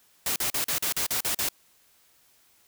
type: noise bursts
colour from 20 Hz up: white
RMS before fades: -27 dBFS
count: 9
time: 0.26-1.488 s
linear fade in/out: 2 ms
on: 100 ms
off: 41 ms
effects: white hiss -62 dBFS RMS until 2.67 s